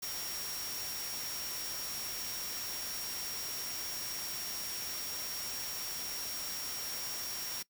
sine tone in noise, 5588 Hz, F8, in tune, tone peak -41 dBFS, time 0.02-7.63 s, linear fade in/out 10 ms, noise white, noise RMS -41 dBFS, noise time 0.02-7.63 s, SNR -3 dB, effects noise-tail reverb RT60 0.1 s tail -21 dB re dry

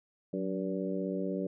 harmonic tone with a mistuned harmonic, 96.1 Hz, G2, 34 cents flat, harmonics 2 / 3 / 4 / 5 / 6, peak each -35 / -37 / -38 / -39 / -40 dBFS, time 0.33-1.47 s, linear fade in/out 5 ms, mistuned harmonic 2, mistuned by -60 cents, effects none

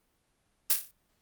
blue noise with echo, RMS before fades -22 dBFS, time 0.7-0.73 s, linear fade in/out 2 ms, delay 30 ms, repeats 6, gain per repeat -6 dB, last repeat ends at 0.91 s, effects pink hiss -73 dBFS RMS until 1.21 s + Opus 32 kbps

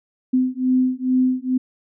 sine beating tone pair, 254.8 / 257.1 Hz, C4 / C4, -46 / -30 cents, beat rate 2.3 Hz, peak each -19 dBFS, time 0.33-1.58 s, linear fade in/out 10 ms, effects none

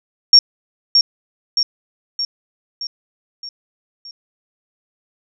sine tone with echo, 5530 Hz, F8, 18 cents flat, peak -3 dBFS, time 0.33-0.39 s, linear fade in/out 2 ms, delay 620 ms, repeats 6, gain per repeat -5 dB, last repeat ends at 4.11 s, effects none

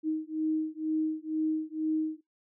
sine beating tone pair, 312.3 / 314.4 Hz, D#4 / D#4, +7 / +18 cents, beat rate 2.1 Hz, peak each -31 / -31 dBFS, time 0.03-2.21 s, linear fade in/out 50 ms, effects noise-tail reverb RT60 0.2 s tail -25 dB re dry

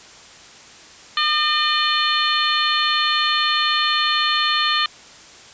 harmonic tone with a mistuned harmonic, 606 Hz, D#5, 46 cents flat, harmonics 2 / 3 / 4 / 5 / 6 / 7, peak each -21 / -24 / -28 / -23 / -24 / -24 dBFS, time 1.17-4.86 s, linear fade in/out 2 ms, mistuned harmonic 6, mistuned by -26 cents, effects white hiss -43 dBFS RMS until 5.53 s + resampled to 16000 Hz

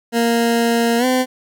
20% pulse tone with pitch glide, 233.1 to 255.7 Hz, A#3 to C4, 0 to -40 cents, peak -9 dBFS, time 0.12-1.26 s, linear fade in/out 50 ms, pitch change +160 cents, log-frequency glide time 0.98-1.05 s, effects none

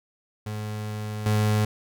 35% pulse tone with level steps, 106.4 Hz, G#2, 42 cents sharp, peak -28 / -18 dBFS, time 0.46-1.65 s, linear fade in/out 5 ms, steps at 1.26 s, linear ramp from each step 2 ms, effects none

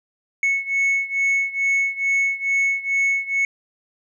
sine beating tone pair, 2203 / 2205.3 Hz, C#7 / C#7, -11 / -10 cents, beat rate 2.3 Hz, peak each -18 / -20 dBFS, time 0.43-3.45 s, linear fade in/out 2 ms, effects tanh soft clip ceiling -15 dBFS

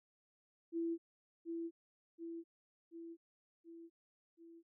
sine tone with echo, 333.6 Hz, E4, 21 cents sharp, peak -35 dBFS, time 0.72-0.98 s, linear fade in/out 50 ms, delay 730 ms, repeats 5, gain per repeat -4 dB, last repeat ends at 4.63 s, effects none

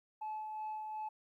sine tone with tremolo, 862 Hz, A5, 36 cents flat, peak -36 dBFS, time 0.21-1.09 s, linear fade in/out 10 ms, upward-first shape sine, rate 2.7 Hz, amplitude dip 35%, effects tanh soft clip ceiling -36 dBFS + 13-bit

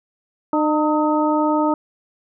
harmonic tone with a mistuned harmonic, 303.6 Hz, D#4, 42 cents flat, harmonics 1 / 2 / 3 / 4, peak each -18 / -22 / -21 / -25 dBFS, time 0.53-1.74 s, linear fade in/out 2 ms, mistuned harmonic 4, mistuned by +67 cents, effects none

